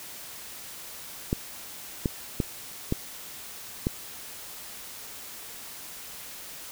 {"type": "clicks", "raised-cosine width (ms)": 3, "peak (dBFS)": -11, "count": 5, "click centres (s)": [1.329, 2.058, 2.402, 2.924, 3.869], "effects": ["white hiss -42 dBFS RMS until 6.71 s"]}